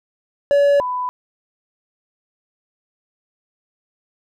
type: tone pair in turn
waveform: triangle / sine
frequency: 569 / 997 Hz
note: C#5 / B5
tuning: +45 / +16 cents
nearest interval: minor seventh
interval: 971 cents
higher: second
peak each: -9 / -20 dBFS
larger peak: first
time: 0.51-0.8 / 0.8-1.09 s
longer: neither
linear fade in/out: 0 ms
effects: none